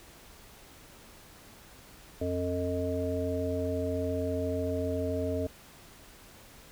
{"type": "harmonic tone", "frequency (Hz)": 89.3, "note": "F2", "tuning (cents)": 39, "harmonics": [1, 3, 5, 7], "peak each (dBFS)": [-34, -34, -34, -34], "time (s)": [2.21, 5.47], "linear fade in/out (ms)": 5, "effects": ["pink hiss -53 dBFS RMS until 6.71 s"]}